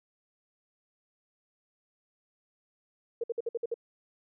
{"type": "tone bursts", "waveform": "sine", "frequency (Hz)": 466.2, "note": "A#4", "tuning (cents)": 0, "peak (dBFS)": -28, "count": 7, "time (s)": [3.21, 3.742], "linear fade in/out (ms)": 5, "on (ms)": 28, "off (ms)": 56, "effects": []}